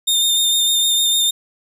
sawtooth tone with vibrato, 3642 Hz, A#7, 41 cents flat, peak -11 dBFS, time 0.07-1.31 s, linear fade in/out 10 ms, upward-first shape square, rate 6.6 Hz, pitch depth 14 cents each way, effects none

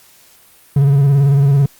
triangle tone with vibrato, 139.8 Hz, C#3, 15 cents sharp, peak -6 dBFS, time 0.76-1.66 s, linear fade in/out 5 ms, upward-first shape square, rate 18 Hz, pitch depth 43 cents each way, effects white hiss -47 dBFS RMS until 1.79 s + Opus 48 kbps

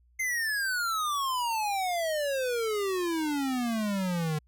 square exponential sweep, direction down, 2103 to 150 Hz, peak -28 dBFS, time 0.19-4.39 s, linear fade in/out 10 ms, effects added 60 Hz sine -60 dBFS peak until 4.47 s

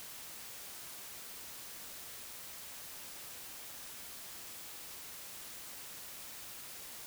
silence, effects white hiss -48 dBFS RMS until 7.06 s

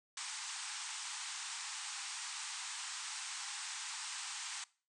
white band-pass noise, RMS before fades -44 dBFS, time 0.17-4.64 s, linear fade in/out 2 ms, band 790 to 8900 Hz, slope 96 dB/octave, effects noise-tail reverb RT60 0.4 s tail -22 dB re dry

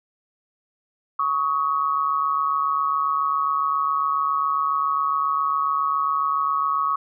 sine tone pair together, 1117 / 1264.3 Hz, C#6 / D#6, +13 / +27 cents, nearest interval major second, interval 214 cents, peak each -21 / -24 dBFS, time 1.19-6.96 s, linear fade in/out 5 ms, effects none

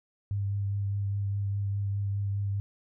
sine tone with vibrato, 100 Hz, G2, 35 cents sharp, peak -27 dBFS, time 0.31-2.6 s, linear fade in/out 0 ms, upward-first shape triangle, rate 4.9 Hz, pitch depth 19 cents each way, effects none

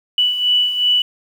sine beating tone pair, 2960 / 2962.7 Hz, F#7 / F#7, 0 / +2 cents, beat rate 2.7 Hz, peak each -21 / -14 dBFS, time 0.18-1.02 s, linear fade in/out 2 ms, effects 7-bit

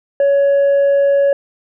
triangle tone with tanh clipping, 560 Hz, C#5, 18 cents sharp, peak -10 dBFS, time 0.2-1.33 s, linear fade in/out 2 ms, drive 7 dB, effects none

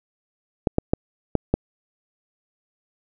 clicks, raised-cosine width 2 ms, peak -4 dBFS, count 5, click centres 0.672 / 0.784 / 0.935 / 1.353 / 1.54 s, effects none

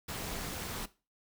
pink noise with amplitude modulation, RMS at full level -36 dBFS, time 0.08-0.86 s, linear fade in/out 10 ms, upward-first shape sine, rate 243 Hz, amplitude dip 70%, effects noise-tail reverb RT60 0.3 s tail -17 dB re dry

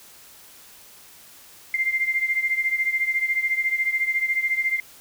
sine beating tone pair, 2093 / 2107 Hz, C7 / C7, 0 / +12 cents, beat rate 14 Hz, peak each -22 / -26 dBFS, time 1.74-4.8 s, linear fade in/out 2 ms, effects white hiss -48 dBFS RMS until 5 s

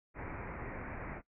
pink low-pass noise, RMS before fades -43 dBFS, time 0.14-1.22 s, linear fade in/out 50 ms, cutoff 2400 Hz, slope 96 dB/octave, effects noise-tail reverb RT60 0.1 s tail -18 dB re dry

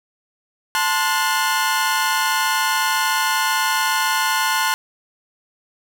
sawtooth chord, F# diminished, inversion first, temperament equal with one note detuned, 880 / 1046.5 / 1451.2 Hz, A5 / C6 / F#6, 0 / 0 / -34 cents, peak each -18 dBFS, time 0.75-4.74 s, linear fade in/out 0 ms, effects none

